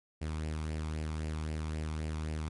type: tone with flanger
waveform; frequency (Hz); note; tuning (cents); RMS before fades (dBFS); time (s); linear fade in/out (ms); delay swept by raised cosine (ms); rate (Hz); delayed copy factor
sawtooth; 77.78; D#2; 0; -36; 0.21-2.49; 10; 0.39 to 0.9; 3.8; +0.5
effects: MP3 48 kbps